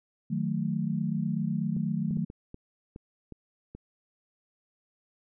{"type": "chord", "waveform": "sine", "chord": "D# diminished", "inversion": "none", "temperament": "equal with one note detuned", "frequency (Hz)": [155.56, 183.51, 220], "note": ["D#3", "F#3", "A3"], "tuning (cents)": [0, -14, 0], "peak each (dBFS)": -31, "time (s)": [0.3, 2.25], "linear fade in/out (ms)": 10}
{"type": "clicks", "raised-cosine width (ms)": 3, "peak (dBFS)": -29, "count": 8, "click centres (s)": [1.766, 2.109, 2.172, 2.301, 2.544, 2.961, 3.323, 3.75]}
{"effects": []}